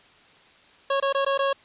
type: tone with dropouts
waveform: 25% pulse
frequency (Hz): 550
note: C#5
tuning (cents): -14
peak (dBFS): -17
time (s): 0.9-1.53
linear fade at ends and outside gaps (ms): 5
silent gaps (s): 1.001-1.024 / 1.127-1.147 / 1.249-1.263 / 1.377-1.39
effects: white hiss -54 dBFS RMS until 1.64 s + resampled to 8000 Hz